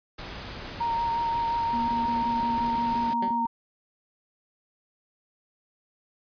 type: noise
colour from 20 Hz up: pink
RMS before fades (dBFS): -38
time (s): 0.18-3.14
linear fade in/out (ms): 10
type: tone with vibrato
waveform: sine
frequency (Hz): 929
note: A#5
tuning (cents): -6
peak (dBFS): -24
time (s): 0.8-3.47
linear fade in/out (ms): 10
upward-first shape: sine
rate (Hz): 5.6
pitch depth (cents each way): 15
type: tone bursts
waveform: sine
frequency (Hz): 237.2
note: A#3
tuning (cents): +30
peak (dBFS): -30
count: 10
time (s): 1.73-3.455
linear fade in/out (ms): 0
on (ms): 150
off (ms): 25
type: tone with exponential decay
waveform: 15% pulse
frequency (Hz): 191.6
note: G3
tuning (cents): -39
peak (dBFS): -24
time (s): 3.22-3.42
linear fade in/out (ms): 5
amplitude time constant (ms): 42
effects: resampled to 11025 Hz